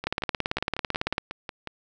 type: two click trains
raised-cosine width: 0.3 ms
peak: -9 / -17 dBFS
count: 21 / 10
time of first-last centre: 0.07-1.181 / 0.04-1.673 s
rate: 18 / 5.51 Hz
effects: none